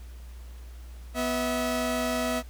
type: tone pair together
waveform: sawtooth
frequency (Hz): 246.9 / 647.8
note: B3 / E5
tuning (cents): 0 / -30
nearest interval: octave + perfect fourth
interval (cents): 1670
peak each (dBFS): -25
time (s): 1.14-2.43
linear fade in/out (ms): 50
effects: added 60 Hz sine -40 dBFS peak until 2.49 s + pink hiss -56 dBFS RMS until 2.49 s